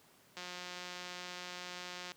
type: click train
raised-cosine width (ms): 0.2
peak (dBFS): -27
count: 314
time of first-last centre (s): 0.37-2.119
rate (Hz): 179
effects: pink hiss -64 dBFS RMS until 2.16 s + high-pass 150 Hz 12 dB/octave